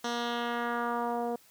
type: tone with low-pass filter sweep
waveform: 10% pulse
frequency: 237.8 Hz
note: A#3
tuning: 35 cents sharp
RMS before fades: -32 dBFS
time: 0.04-1.36 s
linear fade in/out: 5 ms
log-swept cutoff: 5600 to 570 Hz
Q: 1.7
effects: white hiss -60 dBFS RMS until 1.5 s + high-pass 60 Hz 12 dB/octave